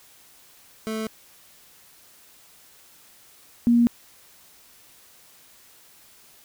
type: tone pair in turn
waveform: 25% pulse / sine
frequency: 219.5 / 236.9 Hz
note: A3 / A#3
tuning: -4 / +28 cents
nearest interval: minor second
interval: 132 cents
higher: second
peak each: -23 / -14 dBFS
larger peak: second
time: 0.87-1.07 / 3.67-3.87 s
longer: neither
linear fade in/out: 0 ms
effects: white hiss -53 dBFS RMS until 6.44 s